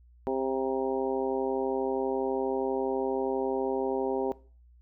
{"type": "harmonic tone with a mistuned harmonic", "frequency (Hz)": 132.3, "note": "C3", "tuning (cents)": 20, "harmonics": [2, 3, 4, 5, 6, 7], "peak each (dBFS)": [-34, -30, -34, -38, -36, -39], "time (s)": [0.27, 4.32], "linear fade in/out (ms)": 0, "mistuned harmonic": 7, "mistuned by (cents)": 20, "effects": ["noise-tail reverb RT60 0.4 s tail -20 dB re dry", "added 60 Hz sine -54 dBFS peak until 4.81 s"]}